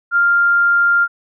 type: tone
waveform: sine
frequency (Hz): 1396.9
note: F6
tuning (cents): 0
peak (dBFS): -10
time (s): 0.11-1.08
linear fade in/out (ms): 50
effects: none